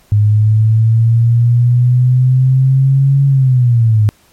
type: linear two-way sweep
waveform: sine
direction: up then down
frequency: 103.83 to 139.1 to 103.83 Hz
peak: -6 dBFS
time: 0.12-4.09 s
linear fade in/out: 0 ms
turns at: 3.26 s
effects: pink hiss -50 dBFS RMS until 4.32 s + MP3 64 kbps